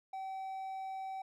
triangle tone, 767 Hz, G5, 38 cents flat, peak -37 dBFS, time 0.13-1.22 s, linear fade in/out 5 ms, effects none

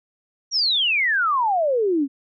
sine exponential sweep, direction down, 5800 to 261.6 Hz, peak -17 dBFS, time 0.51-2.08 s, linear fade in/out 50 ms, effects none

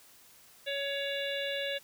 harmonic tone with a mistuned harmonic, 559 Hz, C#5, 14 cents sharp, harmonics 1 / 3 / 4 / 5 / 6 / 7, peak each -35 / -39 / -43 / -39 / -40 / -43 dBFS, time 0.66-1.79 s, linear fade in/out 20 ms, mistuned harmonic 6, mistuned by +66 cents, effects white hiss -58 dBFS RMS until 1.83 s

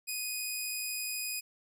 10% pulse tone, 2489 Hz, D#7, in tune, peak -25 dBFS, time 0.07-1.41 s, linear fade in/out 20 ms, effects none

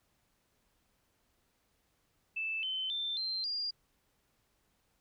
sine tone with pitch steps, 2637 / 3064 / 3561 / 4138 / 4808 Hz, E7 / G7 / A7 / C8 / D8, 0 / -40 / +20 / -20 / +40 cents, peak -33 dBFS, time 2.36-3.71 s, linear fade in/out 10 ms, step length 270 ms, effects pink hiss -75 dBFS RMS until 5 s

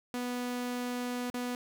sawtooth tone with dropouts, 246.1 Hz, B3, 6 cents flat, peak -29 dBFS, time 0.14-1.55 s, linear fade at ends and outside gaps 0 ms, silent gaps 1.3-1.342 s, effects none

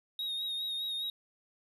triangle tone with vibrato, 3752 Hz, A#7, 11 cents sharp, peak -32 dBFS, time 0.19-1.1 s, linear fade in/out 2 ms, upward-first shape sine, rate 4.9 Hz, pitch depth 35 cents each way, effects none

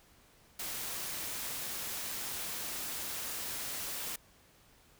white noise, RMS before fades -39 dBFS, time 0.59-4.16 s, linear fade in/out 5 ms, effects pink hiss -63 dBFS RMS until 4.99 s

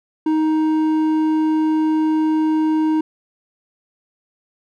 sine tone with hard clipping, 312.9 Hz, D#4, 10 cents sharp, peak -16 dBFS, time 0.26-3.01 s, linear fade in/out 5 ms, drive 6 dB, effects none

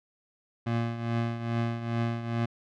25% pulse tone with tremolo, 116.54 Hz, A#2, in tune, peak -21 dBFS, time 0.66-2.46 s, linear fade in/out 10 ms, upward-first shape triangle, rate 2.4 Hz, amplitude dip 70%, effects low-pass 3000 Hz 12 dB/octave

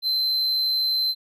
triangle tone, 4086 Hz, C8, 42 cents flat, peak -19 dBFS, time 0.02-1.15 s, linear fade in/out 50 ms, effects none

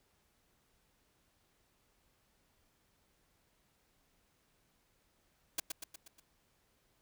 white noise with echo, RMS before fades -34 dBFS, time 5.58-5.6 s, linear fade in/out 5 ms, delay 120 ms, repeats 5, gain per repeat -5 dB, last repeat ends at 6.2 s, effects pink hiss -74 dBFS RMS until 7.01 s

